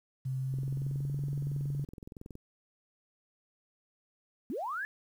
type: tone with pitch glide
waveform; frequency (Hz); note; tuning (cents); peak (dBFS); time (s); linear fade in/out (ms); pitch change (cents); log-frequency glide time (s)
sine; 131.2 to 141.43; C3 to C#3; +5 to +35; -31; 0.25-1.85; 10; +130; 0.38-1.16
type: click train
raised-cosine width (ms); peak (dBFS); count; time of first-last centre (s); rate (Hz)
3; -32; 40; 0.54-2.354; 21.5
type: linear sweep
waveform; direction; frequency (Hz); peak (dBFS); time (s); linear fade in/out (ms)
sine; up; 200 to 1760; -33; 4.5-4.85; 0
effects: 10-bit